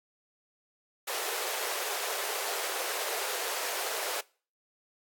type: high-pass noise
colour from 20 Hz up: pink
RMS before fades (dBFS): -34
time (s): 1.07-4.21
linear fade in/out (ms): 10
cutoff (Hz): 400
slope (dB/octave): 48
effects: noise-tail reverb RT60 0.4 s tail -23 dB re dry + AAC 64 kbps